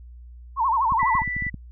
sine tone with vibrato, 987.8 Hz, B5, in tune, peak -18 dBFS, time 0.56-1.24 s, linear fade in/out 50 ms, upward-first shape sine, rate 12 Hz, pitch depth 200 cents each way
clicks, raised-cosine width 5 ms, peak -20 dBFS, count 9, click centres 0.922 / 1.03 / 1.152 / 1.219 / 1.277 / 1.366 / 1.423 / 1.467 / 1.543 s
sine tone, 1975.5 Hz, B6, in tune, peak -25 dBFS, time 0.99-1.5 s, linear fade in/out 10 ms
effects added 60 Hz sine -40 dBFS peak until 1.71 s

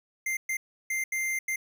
square tone bursts at uneven times, 2093 Hz, C7, in tune, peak -28 dBFS, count 5, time 0.26-0.37 / 0.49-0.57 / 0.9-1.04 / 1.12-1.39 / 1.48-1.56 s, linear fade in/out 5 ms, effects none

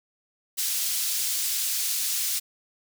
pink high-pass noise, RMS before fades -27 dBFS, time 0.57-2.4 s, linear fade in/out 20 ms, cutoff 4900 Hz, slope 12 dB/octave, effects none

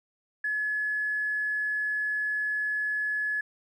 triangle tone with tanh clipping, 1704 Hz, G#6, 44 cents sharp, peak -26 dBFS, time 0.44-3.41 s, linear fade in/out 5 ms, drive 3 dB, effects none

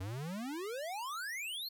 square exponential sweep, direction up, 88.8 to 4435 Hz, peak -39 dBFS, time 0-1.69 s, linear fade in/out 10 ms, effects none

